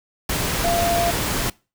sine tone in noise, 687 Hz, F5, 29 cents flat, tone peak -19 dBFS, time 0.64-1.11 s, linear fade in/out 5 ms, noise pink, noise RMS -23 dBFS, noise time 0.29-1.5 s, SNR +1 dB, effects noise-tail reverb RT60 0.3 s tail -23 dB re dry

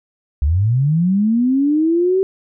sine linear sweep, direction up, 65.41 to 388.2 Hz, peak -12 dBFS, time 0.42-2.23 s, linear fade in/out 0 ms, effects none

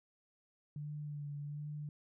sine tone with vibrato, 146.83 Hz, D3, in tune, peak -40 dBFS, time 0.76-1.89 s, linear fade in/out 2 ms, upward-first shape sine, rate 1.3 Hz, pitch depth 27 cents each way, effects none

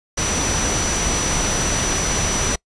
sine tone in noise, 5910 Hz, F#8, 3 cents flat, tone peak -23 dBFS, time 0.17-2.56 s, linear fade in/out 10 ms, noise pink, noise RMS -21 dBFS, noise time 0.17-2.56 s, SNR -5 dB, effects noise-tail reverb RT60 0.1 s tail -25 dB re dry + resampled to 22050 Hz

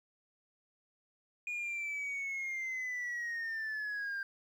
sine linear sweep, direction down, 2450 to 1582 Hz, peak -33 dBFS, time 1.47-4.23 s, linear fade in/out 2 ms, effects tanh soft clip ceiling -34 dBFS + 11-bit

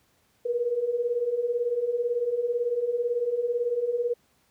sine beating tone pair, 465.9 / 483.9 Hz, A#4 / B4, -1 / -35 cents, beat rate 18 Hz, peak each -30 / -25 dBFS, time 0.45-4.14 s, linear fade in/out 10 ms, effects pink hiss -66 dBFS RMS until 4.5 s + high-pass 60 Hz 12 dB/octave

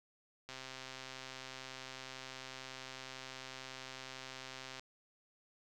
click train, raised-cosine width 0.2 ms, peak -29 dBFS, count 565, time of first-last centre 0.49-4.795 s, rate 131 Hz, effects none

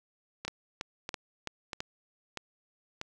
two click trains, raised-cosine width 0.2 ms, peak -17 / -19 dBFS, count 5 / 5, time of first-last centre 0.48-1.805 / 0.45-3.014 s, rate 3.02 / 1.56 Hz, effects none

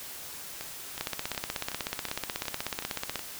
two click trains, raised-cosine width 0.2 ms, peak -19 / -13 dBFS, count 8 / 36, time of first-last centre 0.61-3.193 / 1.01-3.157 s, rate 2.71 / 16.3 Hz, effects white hiss -42 dBFS RMS until 3.39 s

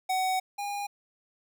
square tone pair in turn, 750 / 812.9 Hz, F#5 / G#5, +23 / -37 cents, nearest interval minor second, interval 140 cents, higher second, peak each -26 / -32 dBFS, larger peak first, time 0.09-0.4 / 0.58-0.87 s, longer first, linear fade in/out 10 ms, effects none

